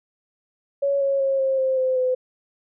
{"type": "tone with pitch steps", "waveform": "sine", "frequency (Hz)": [559, 550.3, 541.8, 533.4, 525.2, 517.1, 509.1], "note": ["C#5", "C#5", "C#5", "C5", "C5", "C5", "C5"], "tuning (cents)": [14, -13, -40, 33, 6, -20, -47], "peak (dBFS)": -18, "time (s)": [0.82, 2.15], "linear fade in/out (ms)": 10, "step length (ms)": 190, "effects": []}